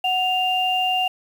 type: tone pair together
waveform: sine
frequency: 740 / 2794 Hz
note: F#5 / F7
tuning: 0 / 0 cents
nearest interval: octave + major seventh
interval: 2300 cents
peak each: -21 dBFS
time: 0.04-1.08 s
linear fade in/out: 5 ms
effects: 7-bit